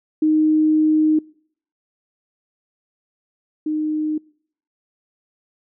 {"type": "tone pair in turn", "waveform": "sine", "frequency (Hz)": [310, 307.5], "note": ["D#4", "D#4"], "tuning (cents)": [-6, -20], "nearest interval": "unison", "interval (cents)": 14, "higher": "first", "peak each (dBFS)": [-13, -19], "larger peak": "first", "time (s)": [[0.22, 1.19], [3.66, 4.18]], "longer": "first", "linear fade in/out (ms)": 5, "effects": ["noise-tail reverb RT60 0.6 s tail -25 dB re dry"]}